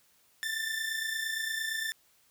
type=tone pair together; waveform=sawtooth; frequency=1763 / 1791.7 Hz; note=A6 / A6; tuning=+3 / +31 cents; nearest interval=unison; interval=28 cents; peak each=-31 / -31 dBFS; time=0.43-1.92 s; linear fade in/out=0 ms; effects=white hiss -66 dBFS RMS until 2.3 s